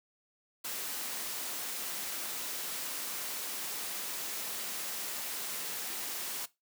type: noise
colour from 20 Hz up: white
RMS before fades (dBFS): -38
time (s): 0.64-6.46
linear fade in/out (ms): 10
effects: noise-tail reverb RT60 0.2 s tail -18 dB re dry + high-pass 200 Hz 12 dB/octave